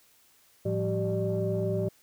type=tone cluster; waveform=sine; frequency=108.7 / 172.9 / 197.4 / 386.6 / 596 Hz; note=A2 / F3 / G3 / G4 / D5; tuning=-21 / -17 / +12 / -24 / +25 cents; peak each=-30 / -32 / -38 / -30 / -32 dBFS; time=0.65-1.89 s; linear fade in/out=10 ms; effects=tanh soft clip ceiling -18 dBFS + white hiss -62 dBFS RMS until 2.02 s